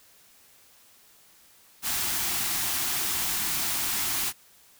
white band-stop noise, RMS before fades -28 dBFS, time 1.82-4.33 s, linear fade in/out 50 ms, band 400 to 650 Hz, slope 96 dB/octave, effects white hiss -57 dBFS RMS until 4.79 s

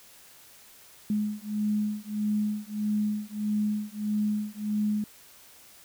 sine beating tone pair, 209.6 / 211.2 Hz, G#3 / G#3, +16 / +29 cents, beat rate 1.6 Hz, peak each -29 dBFS, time 1.1-5.04 s, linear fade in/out 2 ms, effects white hiss -53 dBFS RMS until 5.84 s

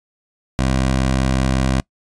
15% pulse tone, 65.41 Hz, C2, in tune, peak -9 dBFS, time 0.59-1.8 s, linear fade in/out 0 ms, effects noise-tail reverb RT60 0.1 s tail -25 dB re dry + resampled to 22050 Hz

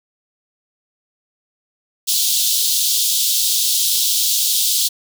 pink high-pass noise, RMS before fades -17 dBFS, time 2.07-4.89 s, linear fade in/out 20 ms, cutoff 3300 Hz, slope 48 dB/octave, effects none

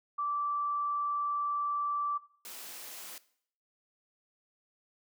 sine tone, 1165 Hz, D6, 14 cents flat, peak -30 dBFS, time 0.18-2.18 s, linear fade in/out 10 ms
white high-pass noise, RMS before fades -45 dBFS, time 2.45-3.18 s, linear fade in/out 2 ms, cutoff 270 Hz, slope 12 dB/octave
effects noise-tail reverb RT60 0.6 s tail -18 dB re dry

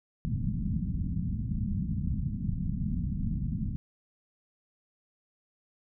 white low-pass noise, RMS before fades -31 dBFS, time 0.25-3.76 s, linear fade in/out 0 ms, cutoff 220 Hz, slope 48 dB/octave, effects none

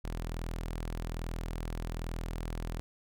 sawtooth tone, 41.2 Hz, E1, in tune, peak -31 dBFS, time 0.04-2.8 s, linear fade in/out 0 ms, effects none

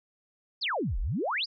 sine exponential two-way sweep, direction down then up, 5330 to 32.7 to 5330 Hz, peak -27 dBFS, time 0.61-1.46 s, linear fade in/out 20 ms, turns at 0.99 s, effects none

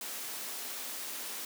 white high-pass noise, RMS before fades -40 dBFS, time 0.01-1.45 s, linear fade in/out 2 ms, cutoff 200 Hz, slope 48 dB/octave, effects none

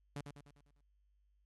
sawtooth tone with echo, 143.8 Hz, D3, 36 cents flat, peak -37 dBFS, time 0.16-0.21 s, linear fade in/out 2 ms, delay 100 ms, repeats 6, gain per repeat -6 dB, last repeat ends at 0.81 s, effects added 50 Hz sine -70 dBFS peak until 1.45 s + AAC 32 kbps

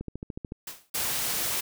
click train, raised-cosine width 3 ms, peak -22 dBFS, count 8, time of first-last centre 0.01-0.521 s, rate 13.7 Hz
white noise with exponential decay, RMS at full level -34 dBFS, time 0.67-0.9 s, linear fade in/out 5 ms, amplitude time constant 50 ms
white noise, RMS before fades -29 dBFS, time 0.94-1.61 s, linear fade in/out 10 ms
effects none

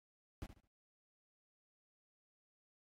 brown noise with echo, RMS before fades -45 dBFS, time 0.42-0.46 s, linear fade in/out 0 ms, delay 71 ms, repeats 3, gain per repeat -11 dB, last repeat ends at 0.673 s, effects AAC 48 kbps

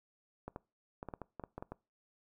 clicks, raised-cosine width 1 ms, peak -28 dBFS, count 11, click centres 0.48 / 0.561 / 1.029 / 1.087 / 1.138 / 1.217 / 1.397 / 1.438 / 1.58 / 1.625 / 1.72 s, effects noise-tail reverb RT60 0.3 s tail -23 dB re dry

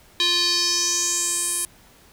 square tone with band-pass filter sweep, 349.2 Hz, F4, in tune, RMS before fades -22 dBFS, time 0.2-1.65 s, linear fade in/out 0 ms, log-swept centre 3800 to 10000 Hz, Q 4.3, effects pink hiss -52 dBFS RMS until 2.12 s

